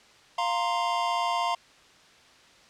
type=chord; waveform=square; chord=F suspended fourth; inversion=none; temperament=just; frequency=698.5 / 931.3 / 1047.7 Hz; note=F5 / Bb5 / C6; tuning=0 / -2 / +2 cents; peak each=-30 dBFS; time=0.38-1.55 s; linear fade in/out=5 ms; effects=white hiss -55 dBFS RMS until 2.69 s + low-pass 5000 Hz 12 dB/octave